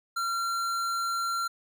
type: tone with hard clipping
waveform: sine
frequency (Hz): 1370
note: F6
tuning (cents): -34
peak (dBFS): -29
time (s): 0.16-1.48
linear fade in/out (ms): 10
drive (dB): 17
effects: none